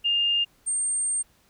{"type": "tone pair in turn", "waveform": "sine", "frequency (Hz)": [2814, 8680], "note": ["F7", "C#9"], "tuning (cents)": [12, -37], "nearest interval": "octave + minor sixth", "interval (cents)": 1951, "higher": "second", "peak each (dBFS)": [-20, -23], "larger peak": "first", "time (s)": [[0.04, 0.45], [0.66, 1.23]], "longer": "second", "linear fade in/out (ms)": 20, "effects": ["pink hiss -62 dBFS RMS until 1.49 s"]}